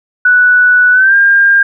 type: tone with pitch glide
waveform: sine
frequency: 1480 to 1604.7 Hz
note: F#6 to G6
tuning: 0 to +40 cents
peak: -4 dBFS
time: 0.25-1.63 s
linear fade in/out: 5 ms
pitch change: +140 cents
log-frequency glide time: 0.92-1.15 s
effects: none